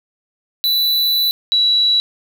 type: tone pair in turn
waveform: square / sine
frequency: 3969 / 3921 Hz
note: B7 / B7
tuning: +8 / -13 cents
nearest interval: unison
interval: 21 cents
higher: first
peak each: -14 / -11 dBFS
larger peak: second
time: 0.64-1.31 / 1.52-2 s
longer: first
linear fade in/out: 0 ms
effects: 7-bit